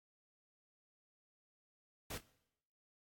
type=noise with echo; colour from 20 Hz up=pink; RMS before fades=-44 dBFS; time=2.1-2.18 s; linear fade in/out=5 ms; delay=26 ms; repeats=2; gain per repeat=-14 dB; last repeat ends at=2.232 s; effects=noise-tail reverb RT60 0.8 s tail -20 dB re dry + AAC 64 kbps